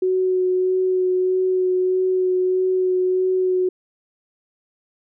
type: tone with vibrato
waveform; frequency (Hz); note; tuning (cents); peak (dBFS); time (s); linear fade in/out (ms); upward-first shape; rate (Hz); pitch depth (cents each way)
sine; 370; F#4; 0; -16; 0.02-3.69; 5; sine; 1.6; 12
effects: none